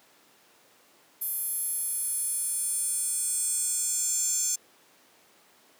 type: tone with high-pass filter sweep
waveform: square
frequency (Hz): 485.4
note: B4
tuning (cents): -30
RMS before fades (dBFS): -29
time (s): 1.21-4.56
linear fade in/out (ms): 10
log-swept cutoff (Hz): 12000 to 6900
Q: 6.7
effects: pink hiss -59 dBFS RMS until 5.79 s + high-pass 300 Hz 12 dB/octave